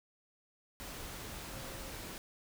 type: tone in noise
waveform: sine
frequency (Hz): 536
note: C5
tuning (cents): +42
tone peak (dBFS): -53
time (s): 1.51-1.9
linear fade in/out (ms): 0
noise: pink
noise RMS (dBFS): -45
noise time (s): 0.8-2.18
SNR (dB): -11
effects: none